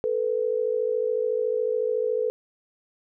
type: tone pair together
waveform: sine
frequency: 440 / 493.9 Hz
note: A4 / B4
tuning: 0 / 0 cents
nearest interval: major second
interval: 200 cents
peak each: -25 dBFS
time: 0.04-2.3 s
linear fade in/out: 0 ms
effects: none